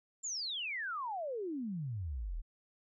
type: exponential sweep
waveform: sine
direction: down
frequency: 7420 to 34.76 Hz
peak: -36 dBFS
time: 0.23-2.42 s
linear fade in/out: 20 ms
effects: none